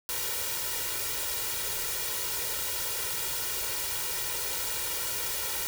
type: noise with comb filter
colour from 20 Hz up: white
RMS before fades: -32 dBFS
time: 0.09-5.67 s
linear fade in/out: 0 ms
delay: 2.1 ms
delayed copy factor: +0.9
effects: none